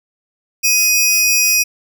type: tone pair together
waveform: sawtooth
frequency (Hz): 2500 / 5701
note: D#7 / F8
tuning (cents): +8 / +35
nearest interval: octave + major second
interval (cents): 1427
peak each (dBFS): -11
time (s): 0.63-1.64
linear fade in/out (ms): 20
effects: none